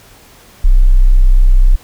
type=tone; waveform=sine; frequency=31.75 Hz; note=B0; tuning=49 cents sharp; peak=-3 dBFS; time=0.64-1.76 s; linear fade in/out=10 ms; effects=pink hiss -42 dBFS RMS until 1.83 s